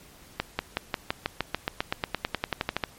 accelerating click train, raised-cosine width 0.3 ms, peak -9 dBFS, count 21, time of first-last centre 0.4-2.838 s, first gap 190 ms, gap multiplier 0.95, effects pink hiss -52 dBFS RMS until 2.98 s + MP3 64 kbps

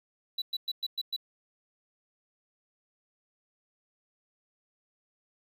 triangle tone bursts, 3950 Hz, B7, in tune, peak -28 dBFS, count 6, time 0.38-1.164 s, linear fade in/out 5 ms, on 39 ms, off 110 ms, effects none

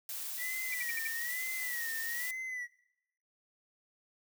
blue noise, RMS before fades -40 dBFS, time 0.09-2.31 s, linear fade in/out 2 ms
triangle tone with vibrato, 1933 Hz, B6, 38 cents flat, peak -35 dBFS, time 0.37-2.68 s, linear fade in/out 50 ms, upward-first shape sine, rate 1.1 Hz, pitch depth 110 cents each way
sine tone bursts, 2332 Hz, D7, 13 cents flat, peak -35 dBFS, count 5, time 0.72-1.075 s, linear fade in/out 5 ms, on 23 ms, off 60 ms
effects noise-tail reverb RT60 0.8 s tail -21 dB re dry

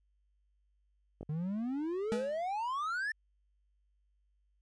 clicks, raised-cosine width 2 ms, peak -30 dBFS, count 2, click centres 1.21 / 1.23 s
triangle exponential sweep, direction up, 146.83 to 1806 Hz, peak -31 dBFS, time 1.29-3.12 s, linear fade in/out 5 ms
40% pulse tone with exponential decay, 213.3 Hz, G#3, 46 cents sharp, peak -29 dBFS, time 2.12-2.43 s, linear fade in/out 0 ms, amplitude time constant 67 ms
effects added 50 Hz sine -70 dBFS peak until 4.61 s + resampled to 22050 Hz

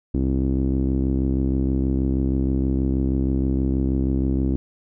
sawtooth tone with low-pass filter, 66.3 Hz, C2, 23 cents sharp, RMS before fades -21 dBFS, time 0.14-4.56 s, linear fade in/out 0 ms, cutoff 300 Hz, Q 3.7, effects none

